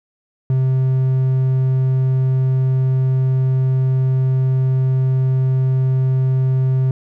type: tone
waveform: triangle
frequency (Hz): 130.81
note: C3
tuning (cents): 0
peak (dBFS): -11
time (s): 0.5-6.91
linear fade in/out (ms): 2
effects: none